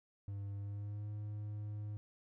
triangle tone with pitch glide, 100.2 to 104.76 Hz, G2 to G#2, +38 to +16 cents, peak -38 dBFS, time 0.28-1.97 s, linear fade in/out 0 ms, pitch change +78 cents, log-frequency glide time 0.55-1.09 s, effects none

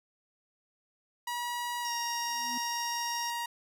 sawtooth tone with pitch glide, 963 to 944.3 Hz, B5 to A#5, -44 to +22 cents, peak -29 dBFS, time 1.27-3.46 s, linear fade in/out 5 ms, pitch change -34 cents, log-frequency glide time 1.81-1.92 s
sine tone, 5600 Hz, F8, 4 cents sharp, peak -36 dBFS, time 1.85-3.3 s, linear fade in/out 0 ms
triangle tone with exponential growth, 246.9 Hz, B3, in tune, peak -35 dBFS, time 2.2-2.58 s, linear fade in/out 5 ms, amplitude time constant 82 ms
effects none

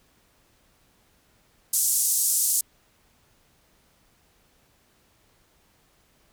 pink band-pass noise, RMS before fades -23 dBFS, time 1.73-2.61 s, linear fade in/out 5 ms, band 7000 to 13000 Hz, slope 24 dB/octave, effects pink hiss -63 dBFS RMS until 6.32 s

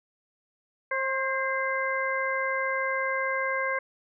harmonic tone with a mistuned harmonic, 533 Hz, C5, 32 cents sharp, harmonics 1 / 2 / 3 / 4, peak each -31 / -31 / -31 / -31 dBFS, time 0.91-3.79 s, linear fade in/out 5 ms, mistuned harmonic 4, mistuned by -49 cents, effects none

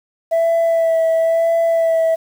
sine tone with vibrato, 659.3 Hz, E5, in tune, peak -10 dBFS, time 0.31-2.16 s, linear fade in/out 20 ms, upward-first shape sine, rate 0.99 Hz, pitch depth 19 cents each way, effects tanh soft clip ceiling -11 dBFS + 7-bit

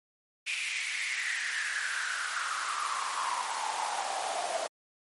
pink noise with high-pass filter sweep, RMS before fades -33 dBFS, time 0.46-4.68 s, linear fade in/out 20 ms, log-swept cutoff 2500 to 650 Hz, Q 6.7, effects MP3 48 kbps

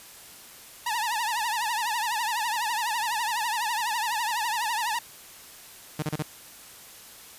sawtooth tone with vibrato, 905 Hz, A5, 48 cents sharp, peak -22 dBFS, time 0.86-4.99 s, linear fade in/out 5 ms, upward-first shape triangle, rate 12 Hz, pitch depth 160 cents each way
sawtooth tone bursts, 152.8 Hz, D#3, 31 cents flat, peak -22 dBFS, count 4, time 5.99-6.226 s, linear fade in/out 5 ms, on 35 ms, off 32 ms
effects white hiss -47 dBFS RMS until 7.38 s + resampled to 32000 Hz

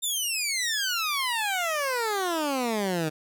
15% pulse exponential sweep, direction down, 3675 to 151.3 Hz, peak -19 dBFS, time 0.02-3.1 s, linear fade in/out 20 ms, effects none

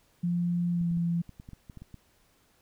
sine tone with pitch glide, 174 to 170.32 Hz, F3 to F3, -6 to -43 cents, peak -25 dBFS, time 0.23-1.22 s, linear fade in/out 10 ms, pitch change -37 cents, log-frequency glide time 0.71-0.89 s
clicks, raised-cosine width 5 ms, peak -32 dBFS, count 11, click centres 0.813 / 0.914 / 0.972 / 1.293 / 1.399 / 1.489 / 1.533 / 1.698 / 1.773 / 1.82 / 1.943 s
effects pink hiss -66 dBFS RMS until 2.61 s

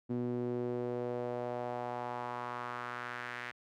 sawtooth tone with band-pass filter sweep, 122 Hz, B2, 21 cents flat, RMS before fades -38 dBFS, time 0.09-3.52 s, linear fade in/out 20 ms, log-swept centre 280 to 1900 Hz, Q 2.4, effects none

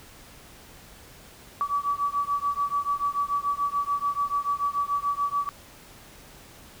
sine beating tone pair, 1143 / 1149.9 Hz, D6 / D6, -47 / -37 cents, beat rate 6.9 Hz, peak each -27 dBFS, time 1.61-5.49 s, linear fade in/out 0 ms, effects pink hiss -49 dBFS RMS until 6.8 s

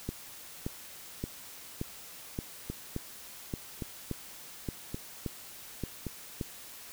two click trains, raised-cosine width 3 ms, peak -22 / -20 dBFS, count 4 / 12, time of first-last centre 2.7-6.067 / 0.09-6.412 s, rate 0.891 / 1.74 Hz, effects white hiss -48 dBFS RMS until 6.92 s

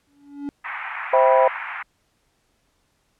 triangle tone with exponential growth, 284.7 Hz, C#4, 46 cents sharp, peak -22 dBFS, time 0.07-0.49 s, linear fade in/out 0 ms, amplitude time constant 91 ms
white band-pass noise, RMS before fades -31 dBFS, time 0.64-1.83 s, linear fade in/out 10 ms, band 800 to 2300 Hz, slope 48 dB/octave
sine chord, C major seventh, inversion none, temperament just, 523.3 / 654.1 / 784.9 / 981.1 Hz, C5 / E5 / G5 / B5, 0 / -14 / +2 / -12 cents, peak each -16 / -19 / -21 / -18 dBFS, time 1.13-1.48 s, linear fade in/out 5 ms
effects pink hiss -67 dBFS RMS until 3.19 s + low-pass 11000 Hz 12 dB/octave

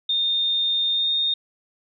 sine tone with pitch glide, 3645 to 3675 Hz, A#7 to A#7, -40 to -25 cents, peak -19 dBFS, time 0.09-1.34 s, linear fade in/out 5 ms, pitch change +15 cents, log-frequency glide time 0.92-1.1 s, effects none

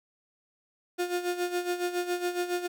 35% pulse tone with tremolo, 354.6 Hz, F4, 26 cents sharp, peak -24 dBFS, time 0.98-2.68 s, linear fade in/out 20 ms, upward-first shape sine, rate 7.2 Hz, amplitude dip 70%, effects none

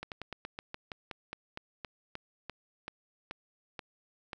slowing click train, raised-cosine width 0.3 ms, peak -23 dBFS, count 18, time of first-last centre 0.03-4.332 s, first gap 88 ms, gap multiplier 1.12, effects none

